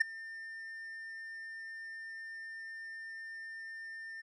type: tone with ADSR envelope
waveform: triangle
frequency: 1802 Hz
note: A6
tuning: 41 cents sharp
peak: -19 dBFS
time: 0-4.22 s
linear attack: 12 ms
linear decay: 10 ms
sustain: -22 dB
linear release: 19 ms
effects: resampled to 22050 Hz